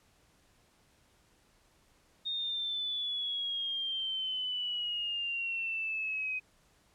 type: exponential sweep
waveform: sine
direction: down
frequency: 3695 to 2510 Hz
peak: -32 dBFS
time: 2.25-6.4 s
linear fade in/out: 20 ms
effects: pink hiss -67 dBFS RMS until 6.94 s + low-pass 11000 Hz 12 dB/octave